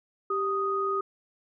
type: tone pair together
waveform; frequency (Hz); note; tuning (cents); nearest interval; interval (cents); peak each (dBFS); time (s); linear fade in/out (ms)
sine; 392 / 1244.5; G4 / D#6; 0 / 0; octave + minor sixth; 2000; -29 / -27; 0.3-1.01; 5
effects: none